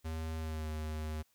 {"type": "tone with pitch glide", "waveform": "square", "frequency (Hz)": [80, 77.54], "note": ["D#2", "D#2"], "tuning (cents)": [49, -5], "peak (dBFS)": -37, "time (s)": [0.04, 1.23], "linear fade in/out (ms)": 20, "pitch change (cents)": -54, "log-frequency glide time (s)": [0.37, 0.69], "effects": ["white hiss -73 dBFS RMS until 1.34 s"]}